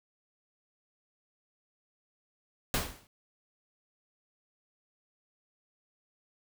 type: noise with exponential decay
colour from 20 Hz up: pink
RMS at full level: -26 dBFS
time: 2.74-3.07 s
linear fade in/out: 1 ms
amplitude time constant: 71 ms
effects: none